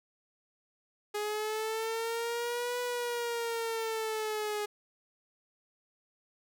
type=linear two-way sweep; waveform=sawtooth; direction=up then down; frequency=415.3 to 491.7 to 415.3 Hz; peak=-28 dBFS; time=1.14-4.66 s; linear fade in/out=10 ms; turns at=2.8 s; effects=none